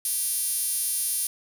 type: tone with high-pass filter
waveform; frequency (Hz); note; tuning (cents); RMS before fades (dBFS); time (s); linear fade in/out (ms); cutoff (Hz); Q
5% pulse; 392; G4; 0; -27; 0.05-1.27; 2; 8900; 4.1
effects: none